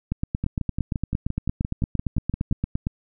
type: two click trains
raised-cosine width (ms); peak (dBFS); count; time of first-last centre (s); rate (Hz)
5; -13 / -11; 13 / 25; 0.44-2.513 / 0.12-2.869; 5.79 / 8.73
effects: none